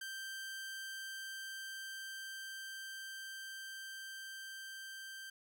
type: tone with level ramp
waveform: sawtooth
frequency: 1568 Hz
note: G6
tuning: in tune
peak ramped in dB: -39 to -43 dBFS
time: 0.01-5.3 s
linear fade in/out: 5 ms
effects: none